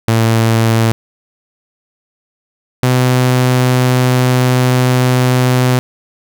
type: tone pair in turn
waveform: sawtooth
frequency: 113.3 / 126.63 Hz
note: A#2 / B2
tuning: -49 / +44 cents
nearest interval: major second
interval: 193 cents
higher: second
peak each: -5 dBFS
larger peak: neither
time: 0.08-0.92 / 2.83-5.79 s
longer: second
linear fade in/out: 0 ms
effects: none